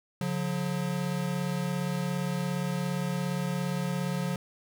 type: tone pair together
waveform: square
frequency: 142.68 / 180 Hz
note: D3 / F#3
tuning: -50 / -47 cents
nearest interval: major third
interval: 403 cents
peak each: -33 / -31 dBFS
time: 0.21-4.36 s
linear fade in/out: 2 ms
effects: none